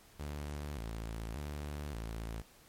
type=tone with vibrato; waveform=sawtooth; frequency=63.9 Hz; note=C2; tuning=40 cents flat; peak=-35 dBFS; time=0.19-2.42 s; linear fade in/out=10 ms; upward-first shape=square; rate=0.86 Hz; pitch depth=240 cents each way; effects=pink hiss -61 dBFS RMS until 2.68 s + MP3 64 kbps